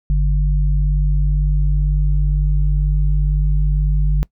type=tone pair together; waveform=sine; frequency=49 / 146.83 Hz; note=G1 / D3; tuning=0 / 0 cents; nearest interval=octave + perfect fifth; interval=1900 cents; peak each=-13 / -20 dBFS; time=0.1-4.23 s; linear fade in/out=0 ms; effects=noise-tail reverb RT60 0.1 s tail -22 dB re dry